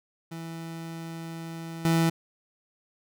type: tone with level steps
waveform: 30% pulse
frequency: 164.81 Hz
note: E3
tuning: in tune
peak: -33 / -18 dBFS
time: 0.31-2.1 s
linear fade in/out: 10 ms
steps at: 1.85 s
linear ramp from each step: 2 ms
effects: none